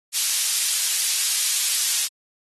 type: high-pass noise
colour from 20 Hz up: pink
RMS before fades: -22 dBFS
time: 0.12-2.09 s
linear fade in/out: 50 ms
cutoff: 4400 Hz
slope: 12 dB/octave
effects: AAC 32 kbps